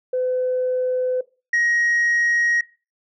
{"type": "tone pair in turn", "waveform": "sine", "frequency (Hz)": [507, 1886.7], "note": ["B4", "A#6"], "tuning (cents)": [45, 20], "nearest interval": "octave + major seventh", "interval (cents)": 2275, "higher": "second", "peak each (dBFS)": [-18, -14], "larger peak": "second", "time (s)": [[0.13, 1.21], [1.53, 2.61]], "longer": "neither", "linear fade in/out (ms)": 5, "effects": ["noise-tail reverb RT60 0.3 s tail -19 dB re dry", "tanh soft clip ceiling -14 dBFS"]}